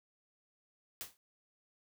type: noise with exponential decay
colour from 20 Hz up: white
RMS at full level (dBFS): -39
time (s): 1.01-1.17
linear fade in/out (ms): 0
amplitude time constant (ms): 34
effects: none